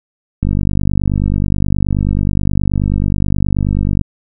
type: click train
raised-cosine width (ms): 5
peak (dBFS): -3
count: 178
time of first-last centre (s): 0.43-4.013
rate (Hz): 49.4
effects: none